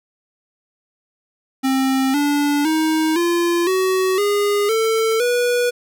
square tone with pitch steps, 265.4 / 289.4 / 315.6 / 344.2 / 375.3 / 409.3 / 446.3 / 486.7 Hz, C4 / D4 / D#4 / F4 / F#4 / G#4 / A4 / B4, +25 / -25 / +25 / -25 / +25 / -25 / +25 / -25 cents, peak -16 dBFS, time 1.63-5.71 s, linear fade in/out 20 ms, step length 510 ms, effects none

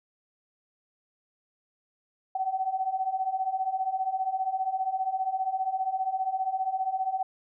sine beating tone pair, 749 / 764 Hz, F#5 / G5, +21 / -45 cents, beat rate 15 Hz, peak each -31 / -28 dBFS, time 2.35-7.23 s, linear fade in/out 5 ms, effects none

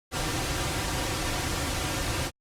pink noise with comb filter, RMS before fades -29 dBFS, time 0.11-2.31 s, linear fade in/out 50 ms, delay 4.7 ms, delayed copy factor -0.6, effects low-pass 10000 Hz 12 dB/octave + Opus 48 kbps

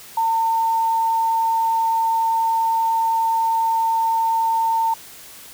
sine tone, 905 Hz, A5, 48 cents sharp, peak -16 dBFS, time 0.17-4.94 s, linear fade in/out 5 ms, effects white hiss -41 dBFS RMS until 5.53 s

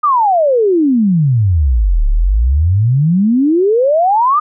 sine exponential two-way sweep, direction down then up, 1248 to 34 to 1248 Hz, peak -8 dBFS, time 0.03-4.4 s, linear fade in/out 10 ms, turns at 2.07 s, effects none

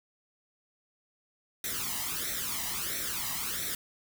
white noise with flanger, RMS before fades -34 dBFS, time 1.64-3.75 s, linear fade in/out 2 ms, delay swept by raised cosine 0.51 to 1.03 ms, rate 1.5 Hz, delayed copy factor +0.75, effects none

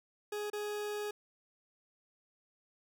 40% pulse tone with dropouts, 416.8 Hz, G#4, 6 cents sharp, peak -35 dBFS, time 0.32-1.11 s, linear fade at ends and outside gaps 5 ms, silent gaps 0.501-0.531 s, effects none

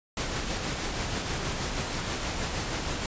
pink noise with tremolo, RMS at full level -30 dBFS, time 0.17-3.06 s, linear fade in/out 2 ms, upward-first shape sine, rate 6.3 Hz, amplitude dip 30%, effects resampled to 16000 Hz

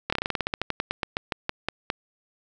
slowing click train, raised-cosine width 0.3 ms, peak -9 dBFS, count 21, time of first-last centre 0.1-1.901 s, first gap 25 ms, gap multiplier 1.12, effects none

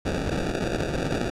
white noise with sample-and-hold, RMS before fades -27 dBFS, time 0.05-1.3 s, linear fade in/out 5 ms, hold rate 1050 Hz, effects low-pass 7000 Hz 12 dB/octave

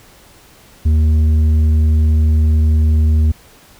sine tone with tanh clipping, 77.78 Hz, D#2, in tune, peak -10 dBFS, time 0.85-3.32 s, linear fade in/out 10 ms, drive 6 dB, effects pink hiss -45 dBFS RMS until 3.79 s

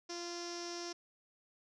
sawtooth tone with low-pass filter, 346 Hz, F4, 16 cents flat, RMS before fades -43 dBFS, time 0.09-0.93 s, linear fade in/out 10 ms, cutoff 5600 Hz, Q 8.8, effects none

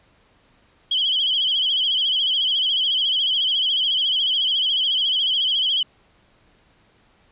sine tone with vibrato, 3145 Hz, G7, 5 cents sharp, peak -17 dBFS, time 0.91-5.83 s, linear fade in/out 5 ms, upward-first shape sine, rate 14 Hz, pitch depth 91 cents each way, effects pink hiss -58 dBFS RMS until 7.31 s + resampled to 8000 Hz

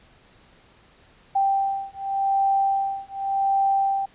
sine beating tone pair, 784 / 784.87 Hz, G5 / G5, 0 / +2 cents, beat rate 0.87 Hz, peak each -23 dBFS, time 1.35-4.06 s, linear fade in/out 10 ms, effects pink hiss -55 dBFS RMS until 4.14 s + resampled to 8000 Hz

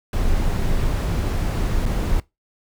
brown noise with dropouts, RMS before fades -20 dBFS, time 0.13-2.2 s, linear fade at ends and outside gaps 2 ms, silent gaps 1.856-1.861 s, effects noise-tail reverb RT60 0.2 s tail -21 dB re dry

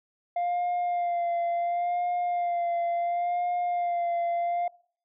sine tone with vibrato, 698.5 Hz, F5, in tune, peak -22 dBFS, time 0.36-4.68 s, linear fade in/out 5 ms, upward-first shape sine, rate 0.71 Hz, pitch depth 27 cents each way, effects noise-tail reverb RT60 0.5 s tail -24 dB re dry + tanh soft clip ceiling -24 dBFS

